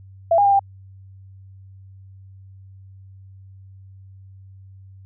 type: tone with pitch steps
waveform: sine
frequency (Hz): 669 / 811 / 798 / 792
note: E5 / G#5 / G5 / G5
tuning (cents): +25 / -41 / +31 / +18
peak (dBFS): -12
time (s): 0.31-0.594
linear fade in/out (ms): 5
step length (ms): 71
effects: added 96 Hz sine -41 dBFS peak until 5.05 s